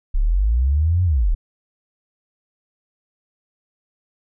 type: linear two-way sweep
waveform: sine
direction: up then down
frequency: 30.87 to 92.5 to 30.87 Hz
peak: -14 dBFS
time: 0.14-1.35 s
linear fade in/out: 10 ms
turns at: 1.04 s
effects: none